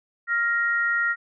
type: tone pair together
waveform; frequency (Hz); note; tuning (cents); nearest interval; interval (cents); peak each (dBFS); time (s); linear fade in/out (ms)
sine; 1398 / 1878.5; F6 / A#6; +1 / +13; perfect fourth; 512; -23; 0.27-1.16; 50
effects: none